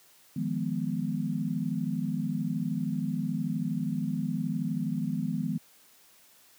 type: chord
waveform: sine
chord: F half-diminished seventh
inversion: third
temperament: equal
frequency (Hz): 155.56 / 174.61 / 207.7 / 246.9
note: Eb3 / F3 / Ab3 / Cb4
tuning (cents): 0 / 0 / 0 / 0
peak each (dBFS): -33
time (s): 0.36-5.58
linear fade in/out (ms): 5
effects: white hiss -59 dBFS RMS until 6.58 s + high-pass 100 Hz 12 dB/octave